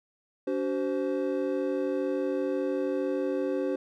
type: tone cluster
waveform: triangle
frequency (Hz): 285 / 378 / 520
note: C#4 / F#4 / C5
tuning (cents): +48 / +37 / -11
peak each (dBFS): -29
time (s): 0.47-3.76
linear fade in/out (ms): 5
effects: none